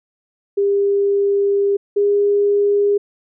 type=tone pair in turn; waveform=sine; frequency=400.7 / 406.8 Hz; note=G4 / G#4; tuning=+38 / -36 cents; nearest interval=unison; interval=26 cents; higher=second; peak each=-13 / -12 dBFS; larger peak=second; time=0.57-1.77 / 1.96-2.98 s; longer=first; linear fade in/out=10 ms; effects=none